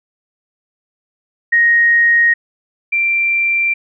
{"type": "tone pair in turn", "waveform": "sine", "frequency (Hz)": [1872, 2359], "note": ["A#6", "D7"], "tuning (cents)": [7, 7], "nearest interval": "major third", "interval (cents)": 400, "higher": "second", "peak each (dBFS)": [-8, -12], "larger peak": "first", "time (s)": [[1.52, 2.34], [2.92, 3.74]], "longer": "neither", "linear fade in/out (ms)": 10, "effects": []}